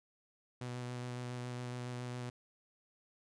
sawtooth tone with vibrato, 123.47 Hz, B2, in tune, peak -36 dBFS, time 0.61-2.3 s, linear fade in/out 5 ms, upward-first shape square, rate 7.2 Hz, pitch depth 11 cents each way, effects resampled to 22050 Hz

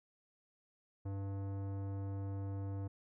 sine tone with tanh clipping, 98.3 Hz, G2, 5 cents sharp, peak -40 dBFS, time 1.05-2.88 s, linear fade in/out 10 ms, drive 17 dB, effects none

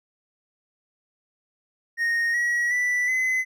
triangle tone with pitch steps, 1858 / 1914.7 / 1973 / 2033 Hz, A#6 / A#6 / B6 / B6, -6 / +46 / -2 / +50 cents, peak -19 dBFS, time 1.97-3.45 s, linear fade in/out 50 ms, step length 370 ms, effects none

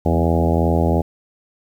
harmonic tone with a mistuned harmonic, 82.7 Hz, E2, 6 cents sharp, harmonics 1 / 2 / 3 / 4 / 5 / 6 / 7 / 8 / 9 / 10, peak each -18 / -21 / -23 / -24 / -25 / -26 / -26 / -27 / -28 / -28 dBFS, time 0.05-1.02 s, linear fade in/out 10 ms, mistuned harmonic 2, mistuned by +41 cents, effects 8-bit

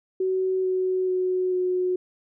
sine tone with pitch steps, 375.4 / 371.9 / 368.5 / 365.1 Hz, F#4 / F#4 / F#4 / F#4, +25 / +9 / -7 / -23 cents, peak -21 dBFS, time 0.2-1.96 s, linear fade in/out 5 ms, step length 440 ms, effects none

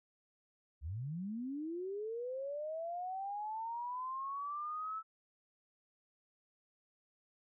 sine linear sweep, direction up, 64.3 to 1318.5 Hz, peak -38 dBFS, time 0.81-5.03 s, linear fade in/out 50 ms, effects none

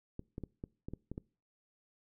clicks, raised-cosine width 3 ms, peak -28 dBFS, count 8, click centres 0.194 / 0.381 / 0.437 / 0.639 / 0.885 / 0.936 / 1.116 / 1.179 s, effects noise-tail reverb RT60 0.4 s tail -24 dB re dry

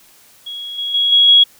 sine tone with level steps, 3322 Hz, G#7, in tune, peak -25 / -19 / -12 / -7 / -5 dBFS, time 0.46-1.44 s, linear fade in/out 10 ms, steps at 0.78 / 0.94 / 1.12 / 1.28 s, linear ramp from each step 5 ms, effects white hiss -48 dBFS RMS until 1.59 s

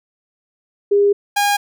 sine / sawtooth tone pair in turn, 405.2 / 814.9 Hz, G#4 / G#5, -43 / -33 cents, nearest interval octave, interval 1210 cents, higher second, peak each -10 dBFS, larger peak neither, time 0.91-1.13 / 1.36-1.57 s, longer first, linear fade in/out 10 ms, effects none

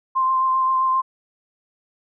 sine tone with vibrato, 1046.5 Hz, C6, in tune, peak -16 dBFS, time 0.15-1.02 s, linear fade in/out 20 ms, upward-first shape triangle, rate 7.6 Hz, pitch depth 17 cents each way, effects none

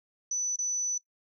sine tone with dropouts, 5980 Hz, F#8, 17 cents sharp, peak -27 dBFS, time 0.31-0.98 s, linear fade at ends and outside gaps 5 ms, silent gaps 0.561-0.587 s, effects noise-tail reverb RT60 0.1 s tail -19 dB re dry

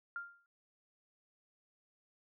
sine tone with exponential decay, 1396.9 Hz, F6, in tune, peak -36 dBFS, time 0.16-0.46 s, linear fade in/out 1 ms, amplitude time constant 65 ms, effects none

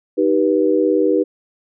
sine chord, Eb augmented, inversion none, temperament just, 311.1 / 388.9 / 486.1 Hz, Eb4 / G4 / B4, 0 / -14 / -28 cents, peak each -17 dBFS, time 0.17-1.24 s, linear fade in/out 20 ms, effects none

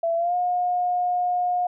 sine tone with pitch glide, 669 to 717 Hz, E5 to F5, +25 to +45 cents, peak -20 dBFS, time 0.03-1.67 s, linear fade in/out 5 ms, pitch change +120 cents, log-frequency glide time 0.16-0.35 s, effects none

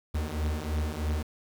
45% pulse beating tone pair, 74.5 / 77.6 Hz, D2 / D#2, +25 / -4 cents, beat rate 3.1 Hz, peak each -32 / -31 dBFS, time 0.14-1.23 s, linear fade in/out 10 ms, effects 9-bit

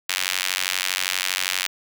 sawtooth tone with high-pass filter, 92.5 Hz, F#2, in tune, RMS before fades -25 dBFS, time 0.09-1.67 s, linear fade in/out 5 ms, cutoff 2400 Hz, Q 1.1, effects none

